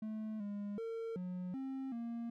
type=tone with pitch steps; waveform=triangle; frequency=216.9 / 204 / 454.8 / 181.1 / 266.5 / 233.4 Hz; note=A3 / G#3 / A#4 / F#3 / C4 / A#3; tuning=-25 / -31 / -43 / -37 / +32 / +2 cents; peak=-37 dBFS; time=0.02-2.3 s; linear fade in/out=5 ms; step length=380 ms; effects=none